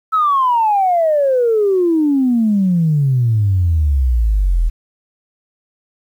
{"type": "exponential sweep", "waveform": "sine", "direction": "down", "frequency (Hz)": [1318.5, 39], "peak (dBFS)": -10, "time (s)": [0.12, 4.7], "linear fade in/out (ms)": 20, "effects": ["tanh soft clip ceiling -6 dBFS", "8-bit"]}